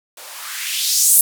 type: noise with band-pass filter sweep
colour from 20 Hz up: violet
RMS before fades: -18 dBFS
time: 0.17-1.21 s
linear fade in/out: 2 ms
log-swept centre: 520 to 11000 Hz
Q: 2.1
effects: none